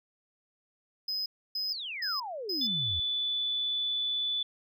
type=tone bursts; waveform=triangle; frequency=5050 Hz; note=D#8; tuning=25 cents sharp; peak=-29 dBFS; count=4; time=1.08-2.67 s; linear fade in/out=5 ms; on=180 ms; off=290 ms
type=exponential sweep; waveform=sine; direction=down; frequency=5480 to 74.6 Hz; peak=-35 dBFS; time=1.69-3 s; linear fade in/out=5 ms
type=tone with pitch glide; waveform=sine; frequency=3500 to 3478 Hz; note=A7 to A7; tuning=-10 to -21 cents; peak=-28 dBFS; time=2.61-4.43 s; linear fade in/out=5 ms; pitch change=-11 cents; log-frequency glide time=2.75-2.88 s
effects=none